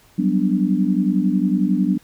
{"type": "chord", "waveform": "sine", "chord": "G major seventh", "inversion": "third", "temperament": "equal", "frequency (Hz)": [185, 196, 246.9, 293.7], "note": ["F#3", "G3", "B3", "D4"], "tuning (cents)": [0, 0, 0, 0], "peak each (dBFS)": [-20, -20, -22, -22], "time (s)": [0.18, 1.98], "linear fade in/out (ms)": 10, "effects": ["pink hiss -53 dBFS RMS until 2.03 s"]}